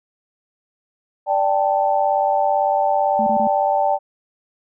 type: chord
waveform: sine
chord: D suspended fourth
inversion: none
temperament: just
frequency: 587.3 / 783.1 / 881 Hz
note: D5 / G5 / A5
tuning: 0 / -2 / +2 cents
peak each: -20 / -18 / -21 dBFS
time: 1.26-3.99 s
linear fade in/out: 50 ms
type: tone bursts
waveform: sine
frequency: 218.4 Hz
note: A3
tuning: 13 cents flat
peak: -22 dBFS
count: 3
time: 3.19-3.473 s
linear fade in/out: 2 ms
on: 77 ms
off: 26 ms
effects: none